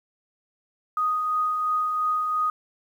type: tone with tremolo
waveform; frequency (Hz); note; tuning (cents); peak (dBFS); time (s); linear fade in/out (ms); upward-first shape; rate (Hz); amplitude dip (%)
sine; 1244.5; D#6; 0; -20; 0.97-2.5; 2; triangle; 2.9; 35
effects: 9-bit